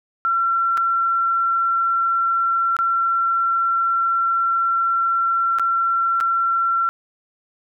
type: tone with dropouts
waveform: sine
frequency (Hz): 1358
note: F6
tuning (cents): -49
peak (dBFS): -16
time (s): 0.25-6.89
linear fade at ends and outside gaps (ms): 0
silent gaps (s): 0.773-0.777 / 2.766-2.789 / 5.586-5.596 / 6.203-6.209
effects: none

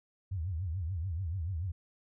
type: tone with vibrato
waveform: sine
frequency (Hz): 87.31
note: F2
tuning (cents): 0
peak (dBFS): -32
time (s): 0.31-1.72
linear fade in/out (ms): 10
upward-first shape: triangle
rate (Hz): 6.9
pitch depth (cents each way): 260
effects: none

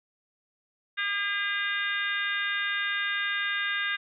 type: harmonic tone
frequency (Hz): 404.4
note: G#4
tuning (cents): -46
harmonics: 3 / 4 / 5 / 6 / 7 / 8 / 9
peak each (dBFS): -38 / -29 / -33 / -39 / -37 / -46 / -36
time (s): 0.97-3.97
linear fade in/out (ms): 20
effects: none

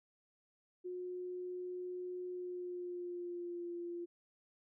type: tone with pitch glide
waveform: sine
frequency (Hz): 361.5 to 346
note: F#4 to F4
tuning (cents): -40 to -16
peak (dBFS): -40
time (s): 0.84-4.06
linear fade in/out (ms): 20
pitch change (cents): -76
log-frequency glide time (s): 2.29-3.73
effects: none

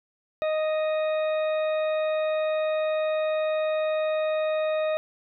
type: harmonic tone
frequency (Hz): 622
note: D#5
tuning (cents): -1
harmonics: 1 / 2 / 3 / 4 / 6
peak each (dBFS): -23 / -36 / -40 / -39 / -43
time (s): 0.42-4.97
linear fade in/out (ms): 0
effects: none

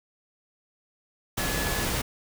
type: tone in noise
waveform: sine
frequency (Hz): 1706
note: G#6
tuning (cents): +46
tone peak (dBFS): -35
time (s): 1.39-1.85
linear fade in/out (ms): 10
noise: pink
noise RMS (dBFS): -28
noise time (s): 1.37-2.02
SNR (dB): -10
effects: none

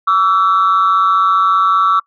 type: tone pair together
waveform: sine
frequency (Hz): 1143.1 / 1328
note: D6 / E6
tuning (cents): -47 / +12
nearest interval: minor third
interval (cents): 259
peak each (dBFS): -10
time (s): 0.07-2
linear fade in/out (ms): 10
effects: noise-tail reverb RT60 0.1 s tail -23 dB re dry + tanh soft clip ceiling -5 dBFS

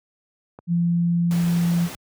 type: click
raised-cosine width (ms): 1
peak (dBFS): -25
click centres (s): 0.589
type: tone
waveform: sine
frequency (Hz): 171.5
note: F3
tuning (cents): -31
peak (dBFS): -17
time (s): 0.67-1.89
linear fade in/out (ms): 50
type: noise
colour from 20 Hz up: pink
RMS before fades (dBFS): -35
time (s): 1.31-1.95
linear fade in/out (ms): 0
effects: high-pass 80 Hz 12 dB/octave

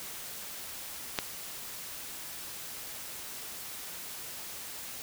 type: clicks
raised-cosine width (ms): 0.2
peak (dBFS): -27 / -10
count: 2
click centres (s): 1.178 / 1.188
effects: white hiss -42 dBFS RMS until 5.02 s

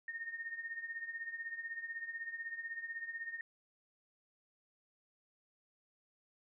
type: tone with tremolo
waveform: sine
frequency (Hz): 1838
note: A#6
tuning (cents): -25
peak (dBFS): -37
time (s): 0.08-3.41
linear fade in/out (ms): 2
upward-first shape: triangle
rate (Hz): 16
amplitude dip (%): 80
effects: none

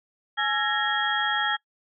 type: tone cluster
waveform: sine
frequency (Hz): 841 / 1347 / 1671 / 1857 / 3270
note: G#5 / E6 / G#6 / A#6 / G#7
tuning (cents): +22 / +37 / +10 / -7 / -28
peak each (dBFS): -29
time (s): 0.37-1.57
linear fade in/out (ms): 20
effects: noise-tail reverb RT60 0.1 s tail -23 dB re dry

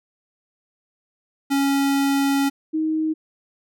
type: tone pair in turn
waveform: square / sine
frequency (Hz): 277.2 / 314.5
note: C#4 / D#4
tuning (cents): 0 / +19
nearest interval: major second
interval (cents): 219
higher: second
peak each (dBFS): -18 / -19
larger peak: first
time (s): 1.5-2.5 / 2.73-3.14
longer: first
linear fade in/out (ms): 20
effects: none

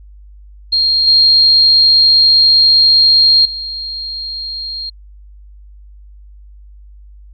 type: tone with level steps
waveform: sine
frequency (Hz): 4225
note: C8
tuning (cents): +16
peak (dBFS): -9 / -5 / -20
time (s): 0.72-4.9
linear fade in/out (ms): 10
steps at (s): 1.07 / 3.45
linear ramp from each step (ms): 5
effects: added 50 Hz sine -35 dBFS peak until 7.33 s + MP3 48 kbps

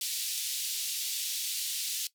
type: band-pass noise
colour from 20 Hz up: pink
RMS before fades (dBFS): -34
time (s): 0.01-2.07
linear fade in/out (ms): 2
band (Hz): 3200 to 16000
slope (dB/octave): 24
effects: noise-tail reverb RT60 0.1 s tail -17 dB re dry

